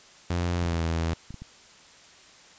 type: tone with pitch glide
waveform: sawtooth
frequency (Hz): 87.31 to 82.41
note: F2 to E2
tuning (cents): 0 to 0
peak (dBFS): -21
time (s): 0.3-1.14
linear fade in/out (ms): 5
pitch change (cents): -100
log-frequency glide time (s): 0.58-0.82
type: clicks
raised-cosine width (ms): 5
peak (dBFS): -27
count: 6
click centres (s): 0.625 / 0.655 / 0.736 / 1.306 / 1.343 / 1.42
effects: white hiss -52 dBFS RMS until 2.58 s + resampled to 16000 Hz